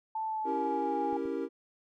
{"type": "tone with pitch glide", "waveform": "sine", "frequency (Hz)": [880, 825.8], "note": ["A5", "G#5"], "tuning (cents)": [0, -10], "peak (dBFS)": -31, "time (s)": [0.15, 1.17], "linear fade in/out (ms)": 5, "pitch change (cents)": -110, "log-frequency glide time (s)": [0.26, 0.95]}
{"type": "chord", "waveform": "triangle", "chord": "C# diminished seventh", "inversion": "none", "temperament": "equal", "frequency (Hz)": [277.2, 329.6, 392, 466.2], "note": ["C#4", "E4", "G4", "Bb4"], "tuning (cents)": [0, 0, 0, 0], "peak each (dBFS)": -35, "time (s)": [0.44, 1.49], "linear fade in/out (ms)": 50}
{"type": "clicks", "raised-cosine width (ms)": 2, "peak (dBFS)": -36, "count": 2, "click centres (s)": [1.129, 1.255]}
{"effects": []}